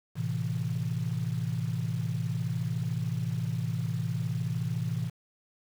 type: chord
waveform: sine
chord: A minor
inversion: none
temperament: equal with one note detuned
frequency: 111.34 / 130.81 / 164.81 Hz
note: A2 / C3 / E3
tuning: +21 / 0 / 0 cents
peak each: -32 dBFS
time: 0.15-5.11 s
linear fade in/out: 50 ms
effects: tanh soft clip ceiling -20 dBFS + 8-bit